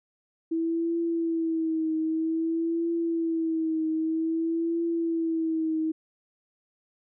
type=tone with vibrato; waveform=sine; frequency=326.4 Hz; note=E4; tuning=17 cents flat; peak=-24 dBFS; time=0.51-5.92 s; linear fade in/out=10 ms; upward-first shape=triangle; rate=0.52 Hz; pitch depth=56 cents each way; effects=none